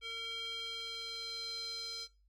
square tone with band-pass filter sweep, 457.1 Hz, A#4, 34 cents flat, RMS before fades -42 dBFS, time 0.01-2.08 s, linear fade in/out 50 ms, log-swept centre 2900 to 4600 Hz, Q 5, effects noise-tail reverb RT60 0.3 s tail -19 dB re dry + added 50 Hz sine -66 dBFS peak until 2.28 s

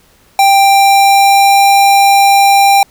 square tone with pitch glide, 788 to 793.9 Hz, G5 to G5, +9 to +22 cents, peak -5 dBFS, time 0.39-2.83 s, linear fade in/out 2 ms, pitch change +13 cents, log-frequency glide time 0.51-1.65 s, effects pink hiss -48 dBFS RMS until 2.9 s

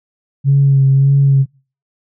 sine tone with vibrato, 137.4 Hz, C#3, 15 cents flat, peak -6 dBFS, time 0.44-1.46 s, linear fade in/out 50 ms, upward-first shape sine, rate 1.7 Hz, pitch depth 27 cents each way, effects noise-tail reverb RT60 0.4 s tail -26 dB re dry + tanh soft clip ceiling -2 dBFS

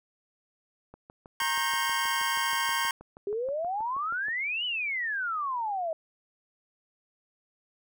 click train, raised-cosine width 1 ms, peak -33 dBFS, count 22, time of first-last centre 0.94-4.284 s, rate 6.28 Hz
25% pulse chord, G diminished, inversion first, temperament equal with one note detuned, 932.3 / 1080.9 / 1568 Hz, Bb5 / Db6 / G6, 0 / -44 / 0 cents, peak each -27 dBFS, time 1.4-2.91 s, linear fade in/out 2 ms
sine exponential two-way sweep, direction up then down, 392 to 3028 to 626 Hz, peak -28 dBFS, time 3.27-5.93 s, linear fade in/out 2 ms, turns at 4.65 s
effects none

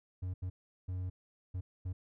triangle tone bursts at uneven times, 91.7 Hz, F#2, 15 cents flat, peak -33 dBFS, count 5, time 0.22-0.34 / 0.42-0.5 / 0.88-1.1 / 1.54-1.61 / 1.85-1.93 s, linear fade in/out 10 ms, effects none

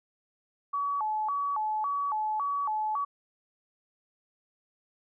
sine tone with vibrato, 987.8 Hz, B5, in tune, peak -27 dBFS, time 0.73-3.05 s, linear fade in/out 10 ms, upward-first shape square, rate 1.8 Hz, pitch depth 240 cents each way, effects none

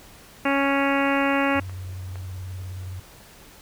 harmonic tone, 277.2 Hz, C#4, in tune, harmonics 1 / 2 / 3 / 4 / 5 / 6 / 7 / 8 / 9 / 10, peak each -23 / -26 / -28 / -29 / -30 / -31 / -31 / -32 / -33 / -33 dBFS, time 0.45-1.6 s, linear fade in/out 5 ms
clicks, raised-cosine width 0.5 ms, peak -27 dBFS, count 3, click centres 1.068 / 1.696 / 2.157 s
sine tone with vibrato, 92.5 Hz, F#2, in tune, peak -31 dBFS, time 1.55-3 s, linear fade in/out 5 ms, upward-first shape sine, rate 19 Hz, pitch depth 60 cents each way
effects pink hiss -48 dBFS RMS until 3.61 s

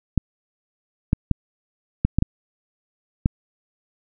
clicks, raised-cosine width 5 ms, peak -4 dBFS, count 7, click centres 0.177 / 1.131 / 1.313 / 2.05 / 2.186 / 2.224 / 3.259 s, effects none

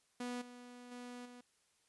sawtooth tone with level steps, 245.3 Hz, B3, 12 cents flat, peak -36 / -48 / -43 / -49 dBFS, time 0.2-1.41 s, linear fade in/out 5 ms, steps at 0.41 / 0.91 / 1.25 s, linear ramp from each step 10 ms, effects white hiss -75 dBFS RMS until 1.88 s + resampled to 24000 Hz

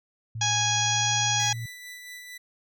sine tone with pitch glide, 112.3 to 115.86 Hz, A2 to A#2, +36 to -10 cents, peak -31 dBFS, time 0.35-1.66 s, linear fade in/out 5 ms, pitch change +54 cents, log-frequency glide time 0.78-1.15 s
harmonic tone, 829 Hz, G#5, 3 cents flat, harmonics 1 / 2 / 3 / 4 / 5 / 6 / 7 / 8, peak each -29 / -32 / -33 / -28 / -36 / -35 / -29 / -30 dBFS, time 0.41-1.53 s, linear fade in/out 5 ms
sawtooth tone with tremolo, 1979 Hz, B6, 3 cents sharp, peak -35 dBFS, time 1.39-2.38 s, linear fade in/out 10 ms, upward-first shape sine, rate 4.4 Hz, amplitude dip 35%
effects none

